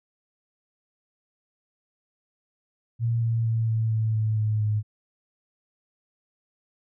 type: tone with pitch steps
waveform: sine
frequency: 116.2 / 114.73 / 113.28 / 111.85 / 110.44 / 109.05 / 107.67 / 106.31 Hz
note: A#2 / A#2 / A#2 / A2 / A2 / A2 / A2 / G#2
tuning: -5 / -27 / -49 / +29 / +7 / -15 / -37 / +41 cents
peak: -21 dBFS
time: 2.99-4.83 s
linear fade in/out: 50 ms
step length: 230 ms
effects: none